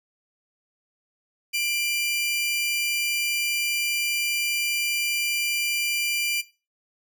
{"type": "tone pair together", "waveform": "sawtooth", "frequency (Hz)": [2375, 2960], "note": ["D7", "F#7"], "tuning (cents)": [19, 0], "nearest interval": "major third", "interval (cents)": 381, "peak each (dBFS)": [-20, -28], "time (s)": [1.53, 6.42], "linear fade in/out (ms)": 20, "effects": ["noise-tail reverb RT60 0.3 s tail -18 dB re dry"]}